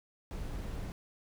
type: noise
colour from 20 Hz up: brown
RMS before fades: -39 dBFS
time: 0.31-0.92 s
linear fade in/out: 0 ms
effects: none